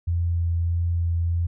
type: tone with vibrato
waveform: sine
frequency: 85.1 Hz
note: F2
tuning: 44 cents flat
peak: -20 dBFS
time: 0.07-1.47 s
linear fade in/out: 10 ms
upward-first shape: sine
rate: 1.6 Hz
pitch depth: 11 cents each way
effects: none